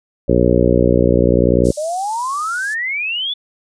harmonic tone, 60.4 Hz, B1, 38 cents flat, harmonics 1 / 2 / 3 / 4 / 5 / 6 / 7 / 8 / 9, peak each -19 / -19 / -19 / -19 / -19 / -19 / -19 / -19 / -19 dBFS, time 0.28-1.72 s, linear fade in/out 10 ms
white high-pass noise, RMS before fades -31 dBFS, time 1.64-2.75 s, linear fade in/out 20 ms, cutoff 5000 Hz, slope 24 dB/octave
sine exponential sweep, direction up, 587.3 to 3520 Hz, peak -18 dBFS, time 1.77-3.34 s, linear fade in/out 10 ms
effects resampled to 22050 Hz

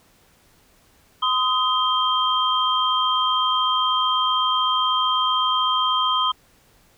sine tone cluster, 1024 / 1257 / 3174 Hz, C6 / D#6 / G7, -38 / +17 / +21 cents, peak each -22 dBFS, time 1.22-6.32 s, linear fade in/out 10 ms, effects pink hiss -57 dBFS RMS until 6.97 s

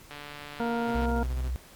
click train, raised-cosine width 0.3 ms, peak -25 dBFS, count 139, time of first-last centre 0.11-1.055 s, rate 146 Hz
harmonic tone, 234.1 Hz, A#3, 8 cents sharp, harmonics 1 / 2 / 3 / 4 / 6, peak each -29 / -32 / -34 / -35 / -37 dBFS, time 0.6-1.23 s, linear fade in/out 0 ms
sawtooth tone with tremolo, 128 Hz, C3, 38 cents flat, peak -34 dBFS, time 0.87-1.51 s, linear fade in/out 10 ms, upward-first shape square, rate 14 Hz, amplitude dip 45%
sine tone with vibrato, 62.6 Hz, B1, 24 cents sharp, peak -27 dBFS, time 0.95-1.56 s, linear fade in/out 0 ms, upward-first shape triangle, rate 2.5 Hz, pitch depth 16 cents each way
effects pink hiss -52 dBFS RMS until 1.75 s + MP3 96 kbps

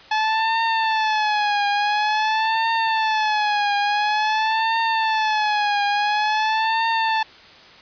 sawtooth tone with vibrato, 860 Hz, A5, 40 cents flat, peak -14 dBFS, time 0.11-7.23 s, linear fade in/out 5 ms, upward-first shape triangle, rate 0.48 Hz, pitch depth 100 cents each way, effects white hiss -45 dBFS RMS until 7.81 s + resampled to 11025 Hz

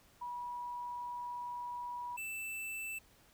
sine / square tone pair in turn, 971 / 2650 Hz, B5 / E7, -30 / +9 cents, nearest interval octave + perfect fourth, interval 1739 cents, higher second, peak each -39 / -40 dBFS, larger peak first, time 0.21-2.17 / 2.17-2.99 s, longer first, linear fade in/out 10 ms, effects pink hiss -65 dBFS RMS until 3.33 s

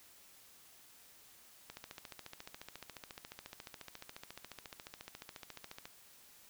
click train, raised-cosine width 0.2 ms, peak -29 dBFS, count 60, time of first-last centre 1.7-5.855 s, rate 14.2 Hz, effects white hiss -61 dBFS RMS until 6.49 s

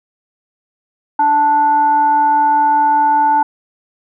sine tone with frequency modulation, 880 Hz, A5, in tune, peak -9 dBFS, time 1.19-3.43 s, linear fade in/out 5 ms, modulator 585 Hz, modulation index 0.31, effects none

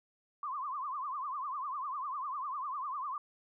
sine tone with vibrato, 1108.7 Hz, C#6, in tune, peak -35 dBFS, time 0.43-3.18 s, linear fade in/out 2 ms, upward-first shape triangle, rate 10 Hz, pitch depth 200 cents each way, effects none

